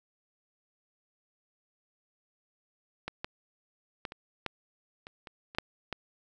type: clicks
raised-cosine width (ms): 0.3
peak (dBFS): -19 / -18 / -19 / -26 / -16 / -28 / -28 / -29 / -10 / -18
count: 10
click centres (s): 3.08 / 3.245 / 4.052 / 4.121 / 4.463 / 5.069 / 5.272 / 5.549 / 5.585 / 5.927
effects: none